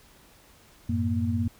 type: tone cluster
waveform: sine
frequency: 92.5 / 109.8 / 233.8 Hz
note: F#2 / A2 / A#3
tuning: 0 / -3 / +5 cents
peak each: -27 / -31 / -27 dBFS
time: 0.89-1.48 s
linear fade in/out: 5 ms
effects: pink hiss -56 dBFS RMS until 1.59 s